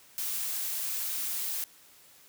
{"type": "noise", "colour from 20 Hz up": "blue", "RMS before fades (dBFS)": -33, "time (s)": [0.18, 1.64], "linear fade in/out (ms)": 0, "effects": ["white hiss -57 dBFS RMS until 2.28 s", "high-pass 60 Hz 12 dB/octave"]}